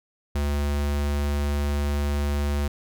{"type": "tone", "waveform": "square", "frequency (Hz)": 72.2, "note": "D2", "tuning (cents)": -29, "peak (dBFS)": -23, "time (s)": [0.35, 2.68], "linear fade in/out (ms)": 5, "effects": []}